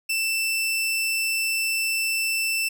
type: tone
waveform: sawtooth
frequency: 2665 Hz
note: E7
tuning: 18 cents sharp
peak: -19 dBFS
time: 0.09-2.69 s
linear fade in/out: 10 ms
effects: none